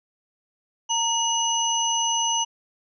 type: tone cluster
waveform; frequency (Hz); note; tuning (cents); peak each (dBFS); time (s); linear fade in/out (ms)
sine; 919 / 2900 / 6070; A#5 / F#7 / F#8; -25 / -35 / +43; -25; 0.89-2.45; 20
effects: none